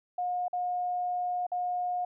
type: tone with dropouts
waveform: sine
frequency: 718 Hz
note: F5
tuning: 48 cents sharp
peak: -28 dBFS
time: 0.18-2.05 s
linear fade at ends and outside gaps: 5 ms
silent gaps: 0.482-0.53 / 1.467-1.517 s
effects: none